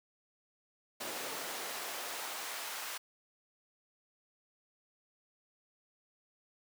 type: noise with high-pass filter sweep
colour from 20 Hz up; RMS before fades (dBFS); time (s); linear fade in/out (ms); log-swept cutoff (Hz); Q
pink; -41; 1-2.98; 10; 380 to 1000; 0.85
effects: none